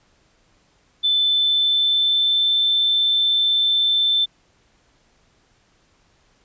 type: tone with pitch glide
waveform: sine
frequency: 3520 to 3542 Hz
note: A7 to A7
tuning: 0 to +11 cents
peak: -15 dBFS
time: 1.03-4.26 s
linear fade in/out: 20 ms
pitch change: +11 cents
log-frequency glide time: 1.19-2.54 s
effects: pink hiss -60 dBFS RMS until 6.44 s + resampled to 16000 Hz